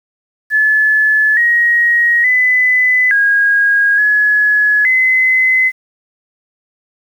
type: tone with pitch steps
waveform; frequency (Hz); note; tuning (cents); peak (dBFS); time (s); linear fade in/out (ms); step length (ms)
sine; 1725 / 1888 / 2006 / 1637 / 1693 / 2038; A6 / A#6 / B6 / G#6 / G#6 / C7; -35 / +22 / +26 / -25 / +33 / -46; -8; 0.5-5.72; 50; 870
effects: 7-bit